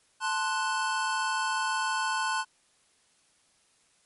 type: chord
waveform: square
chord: F# diminished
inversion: first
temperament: equal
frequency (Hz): 880 / 1046.5 / 1480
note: A5 / C6 / F#6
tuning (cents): 0 / 0 / 0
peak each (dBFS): -32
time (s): 0.2-2.45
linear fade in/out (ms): 50
effects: white hiss -66 dBFS RMS until 4.05 s + MP3 48 kbps